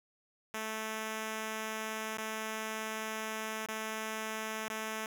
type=tone with dropouts; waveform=5% pulse; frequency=218.9 Hz; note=A3; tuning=9 cents flat; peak=-25 dBFS; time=0.54-5.06 s; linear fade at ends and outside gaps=2 ms; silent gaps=2.172-2.183 / 3.661-3.686 / 4.683-4.7 s; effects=none